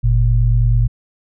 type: tone pair together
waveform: sine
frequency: 47.17 / 116.54 Hz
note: F#1 / A#2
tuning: +34 / 0 cents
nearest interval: octave + major third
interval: 1566 cents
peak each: -13 dBFS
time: 0.03-0.88 s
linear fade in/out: 20 ms
effects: none